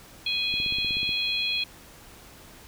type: harmonic tone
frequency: 830.6 Hz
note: G#5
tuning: in tune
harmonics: 3 / 4 / 5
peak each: -29 / -28 / -30 dBFS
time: 0.26-1.64 s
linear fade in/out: 5 ms
type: click train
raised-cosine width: 3 ms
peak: -26 dBFS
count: 10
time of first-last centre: 0.54-1.092 s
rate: 16.3 Hz
effects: pink hiss -49 dBFS RMS until 2.67 s